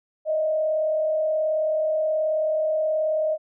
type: tone with frequency modulation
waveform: sine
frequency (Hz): 624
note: D#5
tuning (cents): +5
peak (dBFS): -20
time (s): 0.25-3.38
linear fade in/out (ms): 50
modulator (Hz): 38.7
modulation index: 0.4
effects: none